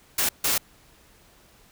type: noise bursts at uneven times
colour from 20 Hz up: white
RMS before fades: -23 dBFS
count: 2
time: 0.18-0.29 / 0.44-0.58 s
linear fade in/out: 5 ms
effects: pink hiss -56 dBFS RMS until 1.71 s